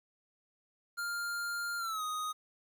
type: tone with pitch glide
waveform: square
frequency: 1400 to 1247.3 Hz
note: F6 to D#6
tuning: +4 to +4 cents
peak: -35 dBFS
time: 0.97-2.33 s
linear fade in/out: 20 ms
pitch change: -200 cents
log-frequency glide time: 1.78-2.03 s
effects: 11-bit